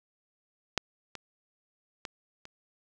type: clicks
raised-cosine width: 0.2 ms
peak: -8 / -22 / -19 / -28 dBFS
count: 4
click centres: 0.777 / 1.153 / 2.052 / 2.454 s
effects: none